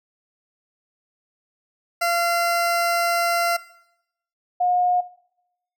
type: tone pair in turn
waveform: 20% pulse / sine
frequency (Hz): 687 / 718.8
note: F5 / F5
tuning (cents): -29 / +50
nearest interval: minor second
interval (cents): 79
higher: second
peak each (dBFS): -14 / -17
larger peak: first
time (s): 2.01-3.57 / 4.6-5.01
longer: first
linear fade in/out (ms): 10
effects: noise-tail reverb RT60 0.8 s tail -19 dB re dry